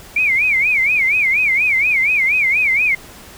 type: tone with vibrato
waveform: sine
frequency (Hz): 2285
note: D7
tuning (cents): -48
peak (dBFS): -12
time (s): 0.16-2.95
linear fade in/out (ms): 5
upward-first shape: sine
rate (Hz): 4.2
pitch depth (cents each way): 180
effects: pink hiss -39 dBFS RMS until 3.37 s